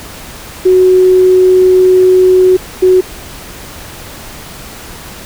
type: tone bursts at uneven times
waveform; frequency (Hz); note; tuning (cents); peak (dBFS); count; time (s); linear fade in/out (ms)
sine; 370; F#4; 0; -3; 2; 0.65-2.57 / 2.82-3.01; 10
effects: pink hiss -29 dBFS RMS until 5.25 s